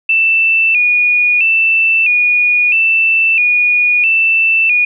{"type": "tone with vibrato", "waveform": "sine", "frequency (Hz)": 2554, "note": "D#7", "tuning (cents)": 45, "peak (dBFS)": -8, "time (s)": [0.09, 4.85], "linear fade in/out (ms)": 5, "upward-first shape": "square", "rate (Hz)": 0.76, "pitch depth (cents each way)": 71, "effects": []}